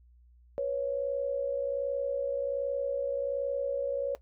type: tone pair together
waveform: sine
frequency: 493.1 / 554.4 Hz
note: B4 / C#5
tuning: -3 / 0 cents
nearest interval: major second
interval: 203 cents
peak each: -34 / -29 dBFS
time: 0.58-4.15 s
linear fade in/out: 0 ms
effects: noise-tail reverb RT60 0.1 s tail -17 dB re dry + added 60 Hz sine -56 dBFS peak until 4.21 s